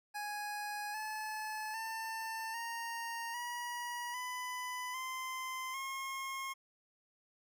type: tone with pitch steps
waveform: 25% pulse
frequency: 830.6 / 861.9 / 894.3 / 928 / 963 / 999.2 / 1036.9 / 1075.9 Hz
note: G#5 / A5 / A5 / A#5 / B5 / B5 / C6 / C6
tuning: 0 / -36 / +28 / -8 / -44 / +20 / -16 / +48 cents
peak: -35 dBFS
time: 0.14-6.54 s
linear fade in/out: 20 ms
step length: 800 ms
effects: none